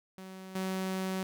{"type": "tone with level steps", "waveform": "sawtooth", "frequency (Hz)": 188.6, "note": "F#3", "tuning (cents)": 33, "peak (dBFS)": [-40, -28], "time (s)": [0.18, 1.23], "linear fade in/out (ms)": 0, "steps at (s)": 0.55, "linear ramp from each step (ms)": 5, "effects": []}